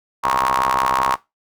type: ring-modulated tone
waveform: sawtooth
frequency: 65.41 Hz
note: C2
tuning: in tune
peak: -9 dBFS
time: 0.23-1.16 s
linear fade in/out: 20 ms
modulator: 1020 Hz
effects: noise-tail reverb RT60 0.2 s tail -19 dB re dry